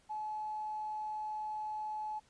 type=tone with tanh clipping; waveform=triangle; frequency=856 Hz; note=A5; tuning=48 cents flat; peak=-36 dBFS; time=0.09-2.2 s; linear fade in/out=20 ms; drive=2 dB; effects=pink hiss -68 dBFS RMS until 2.29 s + resampled to 22050 Hz